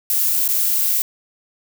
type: noise with dropouts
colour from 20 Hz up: violet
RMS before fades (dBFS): -18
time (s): 0.1-1.02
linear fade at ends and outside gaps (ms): 1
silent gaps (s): 0.478-0.488
effects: none